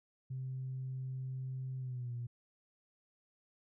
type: tone with pitch glide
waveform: sine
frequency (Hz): 130.4 to 120.27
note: C3 to B2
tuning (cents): -5 to -45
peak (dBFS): -37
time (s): 0.3-2.27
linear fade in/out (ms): 10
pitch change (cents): -140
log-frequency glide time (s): 1.78-2.13
effects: tanh soft clip ceiling -33 dBFS